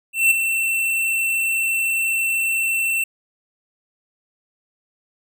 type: tone with ADSR envelope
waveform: square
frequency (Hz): 2691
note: E7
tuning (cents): +35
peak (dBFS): -11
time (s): 0.13-3.04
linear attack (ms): 180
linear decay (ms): 9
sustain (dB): -8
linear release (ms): 5
effects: none